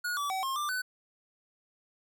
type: tone with pitch steps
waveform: square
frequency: 1449 / 1151 / 761 / 1069 / 1185 / 1504 Hz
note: F#6 / D6 / F#5 / C6 / D6 / F#6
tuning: -37 / -35 / +48 / +37 / +15 / +28 cents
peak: -31 dBFS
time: 0.04-0.82 s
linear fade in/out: 10 ms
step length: 130 ms
effects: none